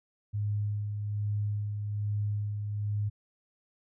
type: tone with tremolo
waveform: sine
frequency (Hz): 103.83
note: G#2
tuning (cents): 0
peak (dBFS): -27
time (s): 0.33-3.1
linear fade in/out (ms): 20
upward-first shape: sine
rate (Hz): 1.2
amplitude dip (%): 40
effects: none